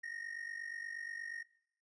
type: ring-modulated tone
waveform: triangle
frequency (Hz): 1861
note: A#6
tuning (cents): -3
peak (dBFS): -37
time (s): 0.03-1.43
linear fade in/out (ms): 10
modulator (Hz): 24.2
effects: noise-tail reverb RT60 0.7 s tail -21 dB re dry + resampled to 22050 Hz